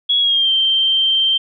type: tone with pitch glide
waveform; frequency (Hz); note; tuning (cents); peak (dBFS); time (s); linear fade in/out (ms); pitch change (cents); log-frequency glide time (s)
sine; 3345 to 3139; G#7 to G7; +12 to +2; -12; 0.09-1.38; 10; -110; 0.19-0.5
effects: none